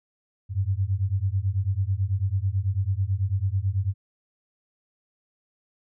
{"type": "beating tone pair", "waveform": "sine", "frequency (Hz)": [92.5, 101.6], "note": ["F#2", "G#2"], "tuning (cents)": [0, -38], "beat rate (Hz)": 9.1, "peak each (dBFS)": -25, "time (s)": [0.49, 3.94], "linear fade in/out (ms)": 50, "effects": []}